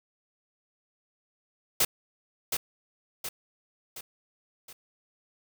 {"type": "noise with echo", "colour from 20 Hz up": "white", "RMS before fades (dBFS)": -23, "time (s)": [1.8, 1.85], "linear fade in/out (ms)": 5, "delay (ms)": 720, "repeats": 4, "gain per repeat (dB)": -6, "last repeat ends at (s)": 4.73, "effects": []}